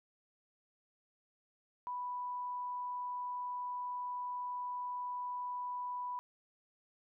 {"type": "tone", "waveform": "sine", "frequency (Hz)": 987.8, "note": "B5", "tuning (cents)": 0, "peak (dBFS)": -37, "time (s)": [1.87, 6.19], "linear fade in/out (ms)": 0, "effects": []}